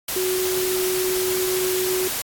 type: tone in noise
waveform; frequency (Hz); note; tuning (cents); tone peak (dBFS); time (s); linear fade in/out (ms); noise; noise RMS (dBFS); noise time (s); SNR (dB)
sine; 370; F#4; 0; -21; 0.16-2.08; 5; white; -26; 0.08-2.22; +2
effects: AAC 64 kbps